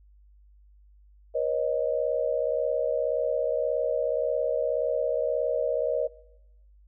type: tone cluster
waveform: sine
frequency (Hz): 482.2 / 544 / 621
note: B4 / C#5 / D#5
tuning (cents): -41 / -33 / -3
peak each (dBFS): -28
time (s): 1.34-6.08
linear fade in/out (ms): 20
effects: noise-tail reverb RT60 1.0 s tail -23 dB re dry + added 50 Hz sine -53 dBFS peak until 6.87 s